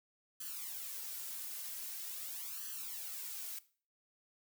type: noise with flanger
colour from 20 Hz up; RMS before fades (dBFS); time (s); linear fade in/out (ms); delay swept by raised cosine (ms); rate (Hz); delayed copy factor
blue; -44; 0.4-3.59; 5; 0.66 to 3.36; 0.44; +0.8
effects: noise-tail reverb RT60 0.4 s tail -17 dB re dry